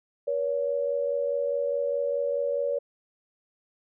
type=tone pair together; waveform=sine; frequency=480 / 564.8 Hz; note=B4 / C#5; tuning=-49 / +32 cents; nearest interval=minor third; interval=281 cents; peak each=-29 / -26 dBFS; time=0.27-2.79 s; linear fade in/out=10 ms; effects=none